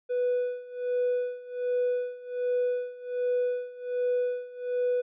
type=tone with tremolo; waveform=triangle; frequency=493.9 Hz; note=B4; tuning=in tune; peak=-20 dBFS; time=0.09-5.02 s; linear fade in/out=20 ms; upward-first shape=sine; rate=1.3 Hz; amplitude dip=90%; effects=tanh soft clip ceiling -19 dBFS + resampled to 8000 Hz